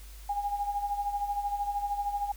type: tone with tremolo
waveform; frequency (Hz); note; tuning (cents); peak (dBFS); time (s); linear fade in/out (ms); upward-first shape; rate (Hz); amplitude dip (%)
sine; 814; G#5; -35; -26; 0.29-2.32; 5; sine; 13; 65
effects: added 50 Hz sine -44 dBFS peak until 2.36 s + white hiss -54 dBFS RMS until 2.36 s

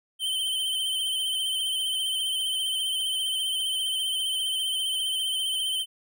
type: tone with vibrato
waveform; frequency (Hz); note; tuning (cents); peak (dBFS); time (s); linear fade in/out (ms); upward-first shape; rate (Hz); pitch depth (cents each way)
square; 3093; G7; -24; -26; 0.19-5.86; 50; sine; 15; 37
effects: none

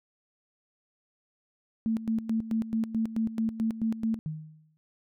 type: tone with tremolo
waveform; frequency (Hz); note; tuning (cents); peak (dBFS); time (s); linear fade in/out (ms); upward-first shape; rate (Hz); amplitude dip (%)
sine; 223.6; A3; +28; -24; 1.86-4.19; 0; square; 4.6; 75
type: tone with exponential decay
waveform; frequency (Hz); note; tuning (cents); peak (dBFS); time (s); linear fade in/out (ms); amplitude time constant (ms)
sine; 155.56; D#3; 0; -28; 4.26-4.77; 0; 110
effects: none

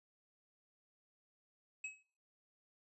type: tone with exponential decay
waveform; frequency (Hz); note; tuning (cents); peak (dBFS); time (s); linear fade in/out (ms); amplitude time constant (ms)
square; 2564; E7; -49; -39; 1.84-2.03; 5; 40
effects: noise-tail reverb RT60 0.6 s tail -26 dB re dry + resampled to 24000 Hz

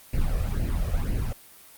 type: noise with flanger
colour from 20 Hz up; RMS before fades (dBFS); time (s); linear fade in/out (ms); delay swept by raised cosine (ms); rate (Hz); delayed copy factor
brown; -25; 0.13-1.33; 5; 0.4 to 1.7; 2; +0.9
effects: white hiss -50 dBFS RMS until 1.77 s + Opus 32 kbps

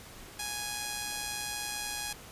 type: tone with amplitude modulation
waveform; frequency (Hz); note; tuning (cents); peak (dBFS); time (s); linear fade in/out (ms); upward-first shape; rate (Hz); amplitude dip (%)
5% pulse; 830.6; G#5; 0; -21; 0.39-2.13; 5; sine; 124; 35
effects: pink hiss -49 dBFS RMS until 2.31 s + resampled to 32000 Hz

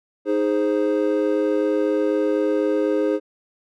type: chord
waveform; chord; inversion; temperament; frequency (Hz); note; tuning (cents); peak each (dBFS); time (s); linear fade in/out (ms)
triangle; Ab major; second; equal; 311.1 / 415.3 / 523.3; Eb4 / Ab4 / C5; 0 / 0 / 0; -20 / -20 / -21; 0.25-3.2; 50
effects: none

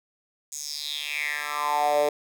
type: tone with high-pass filter sweep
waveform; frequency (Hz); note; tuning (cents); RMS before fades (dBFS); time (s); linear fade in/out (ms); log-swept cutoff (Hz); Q
10% pulse; 147.6; D3; +9; -27; 0.52-2.09; 2; 7200 to 490; 5.4
effects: none

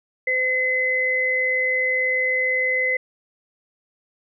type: tone pair together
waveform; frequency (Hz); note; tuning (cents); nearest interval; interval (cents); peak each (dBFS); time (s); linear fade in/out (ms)
sine; 512.2 / 2037; C5 / C7; -37 / -47; 2 octaves; 2390; -26 / -19; 0.27-2.97; 5
effects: none

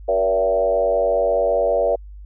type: tone with frequency modulation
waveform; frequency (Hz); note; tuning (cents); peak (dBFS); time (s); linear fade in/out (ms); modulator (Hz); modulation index
sine; 570; C#5; +48; -15; 0.08-1.96; 10; 94.7; 1.3
effects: added 50 Hz sine -35 dBFS peak until 2.25 s

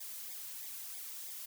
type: noise with flanger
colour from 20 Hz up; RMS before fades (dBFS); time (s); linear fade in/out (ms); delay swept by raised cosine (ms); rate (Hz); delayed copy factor
blue; -45; 0-1.46; 10; 0.69 to 2.69; 3.1; -1
effects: none

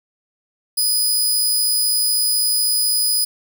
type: tone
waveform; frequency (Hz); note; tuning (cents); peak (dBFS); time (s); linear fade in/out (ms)
15% pulse; 4978; D#8; 0; -9; 0.77-3.25; 10
effects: none

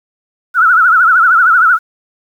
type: tone with vibrato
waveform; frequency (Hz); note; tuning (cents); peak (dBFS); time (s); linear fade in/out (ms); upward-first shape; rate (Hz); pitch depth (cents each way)
sine; 1393; F6; -5; -5; 0.54-1.79; 50; triangle; 13; 160
effects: 7-bit

